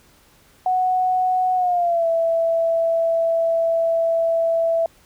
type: tone with pitch glide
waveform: sine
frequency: 739 to 662.2 Hz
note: F#5 to E5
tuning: -2 to +8 cents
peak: -16 dBFS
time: 0.66-4.86 s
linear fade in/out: 2 ms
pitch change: -190 cents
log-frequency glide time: 1.55-2.07 s
effects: pink hiss -54 dBFS RMS until 5.05 s